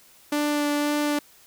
sawtooth tone with vibrato, 293.7 Hz, D4, in tune, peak -18 dBFS, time 0.32-1.19 s, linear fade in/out 5 ms, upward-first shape sine, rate 1.9 Hz, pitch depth 10 cents each way, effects white hiss -54 dBFS RMS until 1.46 s

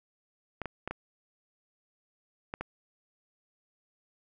clicks, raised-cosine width 0.5 ms, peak -20 dBFS, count 6, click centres 0.617 / 0.657 / 0.876 / 0.91 / 2.539 / 2.61 s, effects none

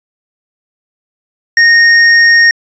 sine tone with hard clipping, 1853 Hz, A#6, 11 cents flat, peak -5 dBFS, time 1.57-2.51 s, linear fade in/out 2 ms, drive 12 dB, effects resampled to 16000 Hz

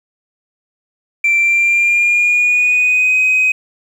sine tone with pitch glide, 2349 to 2518 Hz, D7 to D#7, 0 to +20 cents, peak -8 dBFS, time 1.24-3.52 s, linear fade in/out 5 ms, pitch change +120 cents, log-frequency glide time 1.37-3.19 s, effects tanh soft clip ceiling -7 dBFS + 7-bit

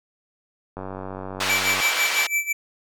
click train, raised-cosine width 1 ms, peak -19 dBFS, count 99, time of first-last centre 0.77-1.802 s, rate 95 Hz
white band-pass noise, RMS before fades -25 dBFS, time 1.4-2.27 s, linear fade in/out 5 ms, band 670 to 3800 Hz, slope 12 dB/octave
square tone with tremolo, 2322 Hz, D7, 20 cents flat, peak -19 dBFS, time 1.49-2.53 s, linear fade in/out 10 ms, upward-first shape sine, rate 6 Hz, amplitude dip 85%
effects none

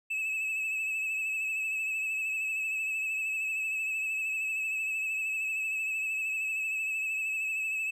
triangle tone with vibrato, 2600 Hz, E7, 24 cents flat, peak -28 dBFS, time 0.1-7.91 s, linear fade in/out 10 ms, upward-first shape sine, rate 13 Hz, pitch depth 34 cents each way, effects none

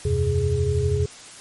sine tone cluster, 81 / 93.4 / 129.1 / 416.6 Hz, E2 / F#2 / C3 / G#4, -30 / +17 / -23 / +5 cents, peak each -24 dBFS, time 0.05-1.06 s, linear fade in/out 5 ms, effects white hiss -42 dBFS RMS until 1.4 s + MP3 48 kbps

